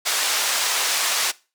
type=band-pass noise; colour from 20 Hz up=white; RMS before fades=-22 dBFS; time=0.05-1.32 s; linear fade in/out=20 ms; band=660 to 7500 Hz; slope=12 dB/octave; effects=noise-tail reverb RT60 0.3 s tail -20 dB re dry